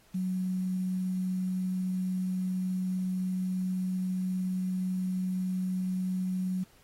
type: tone with quantisation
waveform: sine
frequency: 185 Hz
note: F#3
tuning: in tune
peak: -28 dBFS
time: 0.14-6.64 s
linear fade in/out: 10 ms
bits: 9
effects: pink hiss -62 dBFS RMS until 6.83 s + AAC 48 kbps